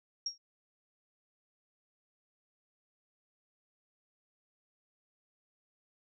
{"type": "tone with exponential decay", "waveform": "sine", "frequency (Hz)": 5588, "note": "F8", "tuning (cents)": 0, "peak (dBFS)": -29, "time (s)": [0.26, 0.38], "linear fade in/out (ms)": 5, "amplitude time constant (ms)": 26, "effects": []}